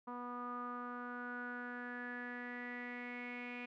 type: tone with low-pass filter sweep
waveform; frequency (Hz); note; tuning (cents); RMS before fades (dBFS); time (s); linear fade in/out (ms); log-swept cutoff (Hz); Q
sawtooth; 244.4; B3; -18; -45; 0.07-3.66; 10; 1100 to 2400; 9.1
effects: none